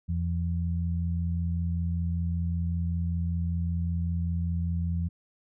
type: tone pair together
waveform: sine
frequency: 85.2 / 170.4 Hz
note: F2 / F3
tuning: -42 / -42 cents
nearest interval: octave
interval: 1200 cents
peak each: -27 / -31 dBFS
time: 0.08-5.09 s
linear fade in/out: 20 ms
effects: none